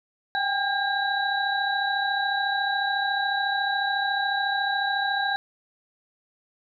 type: tone cluster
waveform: sine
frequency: 779 / 813 / 1612 / 3921 Hz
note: G5 / G#5 / G6 / B7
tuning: -11 / -37 / +48 / -13 cents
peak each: -28 / -30 / -26 / -31 dBFS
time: 0.35-5.36 s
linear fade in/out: 0 ms
effects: none